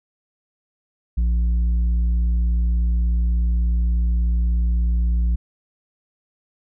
sine tone with tanh clipping, 58.27 Hz, A#1, in tune, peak -17 dBFS, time 1.17-5.36 s, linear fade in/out 10 ms, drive 5 dB, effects none

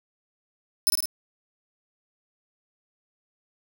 15% pulse tone with echo, 5274 Hz, E8, in tune, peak -12 dBFS, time 0.87-0.9 s, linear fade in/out 0 ms, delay 52 ms, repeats 3, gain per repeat -3 dB, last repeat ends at 1.056 s, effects none

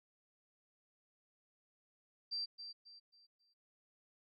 sine tone with echo, 4699 Hz, D8, in tune, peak -37 dBFS, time 2.31-2.46 s, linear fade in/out 20 ms, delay 270 ms, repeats 4, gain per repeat -9 dB, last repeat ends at 3.54 s, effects none

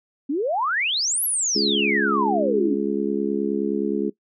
sine exponential two-way sweep, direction up then down, 261.4 to 11840 to 261.4 Hz, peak -20 dBFS, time 0.29-2.75 s, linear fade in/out 10 ms, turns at 1.24 s
harmonic tone, 69.6 Hz, C#2, 8 cents sharp, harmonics 3 / 4 / 5 / 6, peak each -26 / -26 / -26 / -26 dBFS, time 1.55-4.1 s, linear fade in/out 10 ms
effects noise-tail reverb RT60 0.1 s tail -19 dB re dry

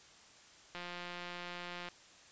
click train, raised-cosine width 0.3 ms, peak -28 dBFS, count 201, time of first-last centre 0.75-1.886 s, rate 176 Hz, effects white hiss -59 dBFS RMS until 2.31 s + resampled to 16000 Hz

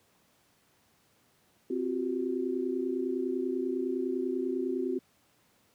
sine tone cluster, 260.7 / 351.9 / 381.9 Hz, C4 / F4 / G4, -6 / +13 / -45 cents, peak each -33 / -33 / -33 dBFS, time 1.7-4.99 s, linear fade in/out 5 ms, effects pink hiss -67 dBFS RMS until 5.74 s + high-pass 100 Hz 12 dB/octave

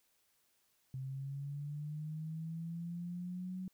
sine linear sweep, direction up, 130.81 to 187.2 Hz, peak -39 dBFS, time 0.94-3.68 s, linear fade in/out 2 ms, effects white hiss -75 dBFS RMS until 3.73 s

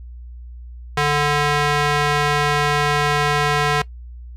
square tone with band-pass filter, 146.83 Hz, D3, in tune, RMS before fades -18 dBFS, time 0.97-3.82 s, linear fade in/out 5 ms, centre 1700 Hz, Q 0.58, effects noise-tail reverb RT60 0.1 s tail -20 dB re dry + added 60 Hz sine -33 dBFS peak until 4.36 s

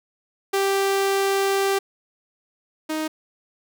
sawtooth tone pair in turn, 392.1 / 312.2 Hz, G4 / D#4, 0 / +6 cents, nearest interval major third, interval 394 cents, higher first, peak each -15 / -20 dBFS, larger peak first, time 0.53-1.79 / 2.89-3.08 s, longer first, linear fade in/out 10 ms, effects none

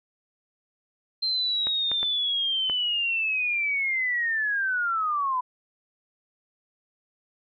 sine linear sweep, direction down, 4151 to 988 Hz, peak -23 dBFS, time 1.22-5.41 s, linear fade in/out 10 ms
clicks, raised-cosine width 0.5 ms, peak -19 dBFS, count 4, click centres 1.67 / 1.916 / 2.03 / 2.698 s
effects none

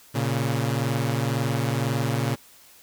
sawtooth tone pair together, 116.62 / 138.59 Hz, A#2 / C#3, +1 / 0 cents, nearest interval minor third, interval 299 cents, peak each -21 / -22 dBFS, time 0.14-2.36 s, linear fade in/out 20 ms, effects white hiss -52 dBFS RMS until 2.82 s

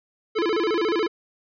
square tone with vibrato, 384.7 Hz, G4, 33 cents flat, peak -21 dBFS, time 0.35-1.08 s, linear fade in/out 20 ms, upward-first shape square, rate 14 Hz, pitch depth 220 cents each way, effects resampled to 11025 Hz

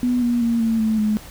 sine tone with pitch steps, 246.9 / 239.7 / 232.8 / 226 / 219.5 / 213.1 Hz, B3 / A#3 / A#3 / A3 / A3 / G#3, 0 / +48 / -2 / +47 / -4 / +45 cents, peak -16 dBFS, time 0.03-1.17 s, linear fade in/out 0 ms, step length 190 ms, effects added 60 Hz sine -43 dBFS peak until 1.3 s + pink hiss -41 dBFS RMS until 1.3 s

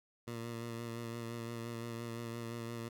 15% pulse tone with vibrato, 116.54 Hz, A#2, in tune, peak -34 dBFS, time 0.27-2.89 s, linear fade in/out 10 ms, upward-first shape sine, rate 5.8 Hz, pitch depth 27 cents each way, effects none

